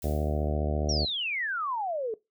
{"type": "noise with exponential decay", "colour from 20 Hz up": "blue", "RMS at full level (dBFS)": -42, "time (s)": [0.02, 0.58], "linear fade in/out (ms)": 2, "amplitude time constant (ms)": 120}
{"type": "harmonic tone", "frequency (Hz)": 74.8, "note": "D2", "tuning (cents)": 32, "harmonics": [1, 2, 3, 4, 5, 6, 7, 8, 9, 10], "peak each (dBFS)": [-28, -34, -36, -38, -37, -38, -41, -37, -39, -43], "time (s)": [0.03, 1.06], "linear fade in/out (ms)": 20}
{"type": "exponential sweep", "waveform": "sine", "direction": "down", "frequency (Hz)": [5800, 422.6], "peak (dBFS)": -28, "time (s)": [0.89, 2.14], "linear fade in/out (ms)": 2}
{"effects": ["noise-tail reverb RT60 0.2 s tail -19 dB re dry"]}